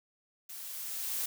blue noise with level ramp, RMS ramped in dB -45 to -33 dBFS, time 0.49-1.26 s, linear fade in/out 5 ms, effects none

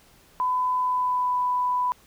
sine tone with pitch glide, 1005 to 993.5 Hz, B5 to B5, +30 to +10 cents, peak -21 dBFS, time 0.4-1.92 s, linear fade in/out 0 ms, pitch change -20 cents, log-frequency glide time 0.78-1.37 s, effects pink hiss -56 dBFS RMS until 2.06 s

